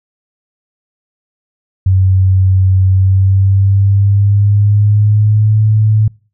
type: tone with pitch glide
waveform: sine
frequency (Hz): 94.4 to 107.81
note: F#2 to A2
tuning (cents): +35 to -35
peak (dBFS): -6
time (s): 1.86-6.08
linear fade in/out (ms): 5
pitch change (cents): +230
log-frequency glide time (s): 2.88-5.6
effects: noise-tail reverb RT60 0.4 s tail -26 dB re dry